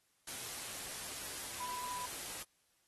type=tone in noise; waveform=sine; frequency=992 Hz; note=B5; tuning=7 cents sharp; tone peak=-41 dBFS; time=1.6-2.06 s; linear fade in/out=5 ms; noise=white; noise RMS=-44 dBFS; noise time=0.27-2.43 s; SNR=0 dB; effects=white hiss -75 dBFS RMS until 2.87 s + AAC 32 kbps